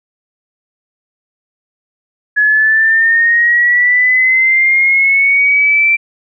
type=linear sweep; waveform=sine; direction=up; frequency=1690 to 2349 Hz; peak=-7 dBFS; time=2.36-5.97 s; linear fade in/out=20 ms; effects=none